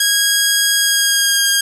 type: tone with pitch glide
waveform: 10% pulse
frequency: 1642 to 1618.5 Hz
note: G#6 to G#6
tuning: -20 to -45 cents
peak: -3 dBFS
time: 0-1.61 s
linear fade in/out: 5 ms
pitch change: -25 cents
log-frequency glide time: 0.76-1.46 s
effects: none